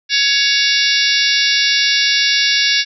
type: harmonic tone with a mistuned harmonic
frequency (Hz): 558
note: C#5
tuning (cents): +11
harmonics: 3 / 4 / 5 / 6 / 7 / 8 / 9 / 10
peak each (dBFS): -20 / -20 / -20 / -20 / -20 / -20 / -20 / -20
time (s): 0.09-2.85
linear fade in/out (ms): 50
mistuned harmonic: 6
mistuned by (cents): +71
effects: none